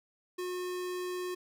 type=tone; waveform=square; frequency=361.7 Hz; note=F#4; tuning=39 cents flat; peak=-35 dBFS; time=0.38-1.35 s; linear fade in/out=10 ms; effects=none